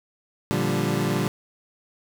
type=chord; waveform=25% pulse; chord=G minor seventh; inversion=first; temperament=equal; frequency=116.54 / 146.83 / 174.61 / 196 Hz; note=Bb2 / D3 / F3 / G3; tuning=0 / 0 / 0 / 0 cents; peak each=-25 / -23 / -26 / -23 dBFS; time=0.51-1.28 s; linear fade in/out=0 ms; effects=none